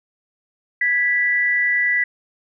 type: tone pair together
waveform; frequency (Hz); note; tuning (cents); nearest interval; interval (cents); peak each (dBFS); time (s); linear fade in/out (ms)
sine; 1661.2 / 1968.6; G#6 / B6; 0 / -6; minor third; 294; -24 / -16; 0.81-2.04; 5
effects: none